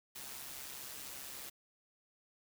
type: noise with amplitude modulation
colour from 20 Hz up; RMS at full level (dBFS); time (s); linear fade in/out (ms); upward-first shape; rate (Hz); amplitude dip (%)
white; -45; 0.15-1.5; 10; sine; 135; 45
effects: none